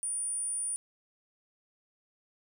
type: tone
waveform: sine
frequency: 9390 Hz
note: D9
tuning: 1 cent flat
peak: -29 dBFS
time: 0.03-0.76 s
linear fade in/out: 0 ms
effects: tanh soft clip ceiling -29 dBFS + 10-bit